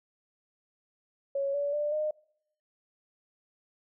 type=tone with pitch steps; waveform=sine; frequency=554.4 / 572.6 / 591.5 / 610.9 Hz; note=C#5 / D5 / D5 / D#5; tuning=0 / -44 / +12 / -32 cents; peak=-27 dBFS; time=1.35-2.11 s; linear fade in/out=5 ms; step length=190 ms; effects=noise-tail reverb RT60 0.7 s tail -25 dB re dry